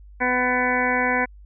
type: harmonic tone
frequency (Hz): 250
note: B3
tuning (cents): +21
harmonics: 1 / 2 / 3 / 4 / 6 / 7 / 8 / 9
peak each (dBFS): -27 / -27 / -27 / -27 / -27 / -27 / -27 / -27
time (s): 0.2-1.26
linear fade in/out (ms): 20
effects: added 50 Hz sine -42 dBFS peak until 1.45 s